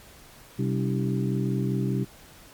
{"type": "harmonic tone with a mistuned harmonic", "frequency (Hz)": 64.9, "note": "C2", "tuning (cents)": -13, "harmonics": [2, 3, 4, 5, 6], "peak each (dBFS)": [-26, -28, -33, -34, -34], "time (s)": [0.58, 2.05], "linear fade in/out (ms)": 20, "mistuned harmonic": 4, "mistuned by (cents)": 140, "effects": ["pink hiss -50 dBFS RMS until 2.53 s", "MP3 96 kbps"]}